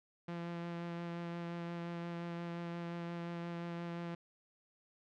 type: tone with vibrato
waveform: sawtooth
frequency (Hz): 171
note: F3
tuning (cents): -36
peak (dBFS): -36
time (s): 0.28-4.15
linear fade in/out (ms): 5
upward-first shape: sine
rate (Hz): 5.7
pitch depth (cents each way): 11
effects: low-pass 3000 Hz 12 dB/octave